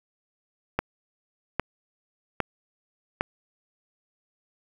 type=click train; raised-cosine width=0.5 ms; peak=-8 dBFS; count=4; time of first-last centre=0.79-3.209 s; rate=1.24 Hz; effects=7-bit